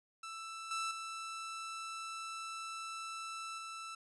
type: tone with level steps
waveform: sawtooth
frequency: 1325 Hz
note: E6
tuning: 9 cents sharp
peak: -40 / -32 / -38 / -40 dBFS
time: 0.23-3.95 s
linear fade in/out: 5 ms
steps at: 0.71 / 0.91 / 3.58 s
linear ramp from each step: 2 ms
effects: resampled to 24000 Hz